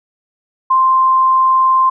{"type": "tone", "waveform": "sine", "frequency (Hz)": 1046.5, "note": "C6", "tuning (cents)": 0, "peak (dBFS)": -8, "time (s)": [0.7, 1.9], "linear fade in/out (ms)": 10, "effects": []}